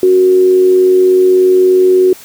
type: tone with amplitude modulation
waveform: sine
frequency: 370 Hz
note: F#4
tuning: in tune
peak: -3 dBFS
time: 0.03-2.13 s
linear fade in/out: 2 ms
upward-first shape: sine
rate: 96.6 Hz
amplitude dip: 35%
effects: white hiss -36 dBFS RMS until 2.24 s